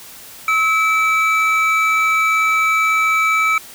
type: tone pair together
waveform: triangle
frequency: 1294 / 2308 Hz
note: E6 / D7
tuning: -32 / -31 cents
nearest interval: minor seventh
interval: 1001 cents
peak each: -14 dBFS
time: 0.48-3.58 s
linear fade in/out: 2 ms
effects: white hiss -38 dBFS RMS until 3.74 s